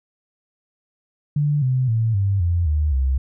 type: tone with pitch steps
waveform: sine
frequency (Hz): 146.83 / 128.56 / 112.57 / 98.56 / 86.3 / 75.57 / 66.17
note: D3 / C3 / A2 / G2 / F2 / D#2 / C2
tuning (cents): 0 / -30 / +40 / +10 / -20 / -50 / +20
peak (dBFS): -16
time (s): 1.36-3.18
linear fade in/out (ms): 5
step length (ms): 260
effects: none